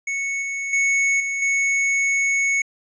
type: tone with level steps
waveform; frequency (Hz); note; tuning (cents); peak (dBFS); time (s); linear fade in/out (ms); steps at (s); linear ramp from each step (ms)
square; 2211; C#7; -5; -23 / -25 / -17 / -23 / -18; 0.07-2.62; 5; 0.42 / 0.73 / 1.2 / 1.42; 2
effects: resampled to 16000 Hz